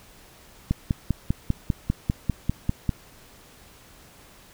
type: click train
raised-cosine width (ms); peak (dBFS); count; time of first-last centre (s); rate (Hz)
5; -9; 12; 0.71-2.893; 5.04
effects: pink hiss -51 dBFS RMS until 4.53 s